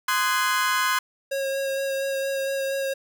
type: chord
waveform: 35% pulse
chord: Ab dominant seventh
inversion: first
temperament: just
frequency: 1038.3 / 1245.9 / 1495.1 / 1661.2 Hz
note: C6 / Eb6 / Gb6 / Ab6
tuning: -14 / +2 / +18 / 0 cents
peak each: -22 / -28 / -25 / -27 dBFS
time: 0.08-0.99 s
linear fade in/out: 5 ms
type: tone with vibrato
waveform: square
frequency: 544 Hz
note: C#5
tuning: 33 cents flat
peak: -25 dBFS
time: 1.31-2.94 s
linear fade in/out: 10 ms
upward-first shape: sine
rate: 4.3 Hz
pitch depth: 13 cents each way
effects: none